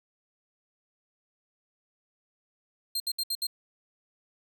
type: tone bursts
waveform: sawtooth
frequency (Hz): 4186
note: C8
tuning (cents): 0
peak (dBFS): -25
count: 5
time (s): 2.95-3.469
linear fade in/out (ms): 5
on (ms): 51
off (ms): 66
effects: none